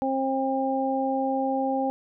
harmonic tone, 267 Hz, C4, 35 cents sharp, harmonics 1 / 2 / 3, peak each -27 / -28 / -27 dBFS, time 0.02-1.9 s, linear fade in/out 0 ms, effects none

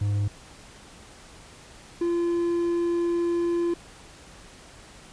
triangle tone pair in turn, 102.1 / 343.4 Hz, G#2 / F4, -29 / -29 cents, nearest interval octave + major sixth, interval 2100 cents, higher second, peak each -20 dBFS, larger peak neither, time 0.01-0.28 / 2.01-3.74 s, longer second, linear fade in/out 5 ms, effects pink hiss -48 dBFS RMS until 5.12 s + resampled to 22050 Hz

